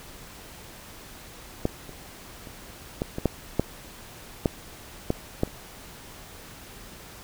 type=clicks; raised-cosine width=2 ms; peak=-9 / -27 / -28 / -12 / -17 / -7 / -7 / -7 / -9 / -8 / -30 dBFS; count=11; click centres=1.654 / 1.893 / 2.472 / 3.019 / 3.184 / 3.257 / 3.596 / 4.458 / 5.104 / 5.434 / 5.476 s; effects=pink hiss -45 dBFS RMS until 7.23 s